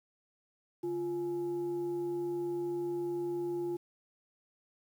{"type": "tone with frequency modulation", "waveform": "sine", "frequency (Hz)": 348.7, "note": "F4", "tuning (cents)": -3, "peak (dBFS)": -32, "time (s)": [0.83, 3.77], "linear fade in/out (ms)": 10, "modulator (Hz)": 493, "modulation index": 0.31, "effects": ["10-bit"]}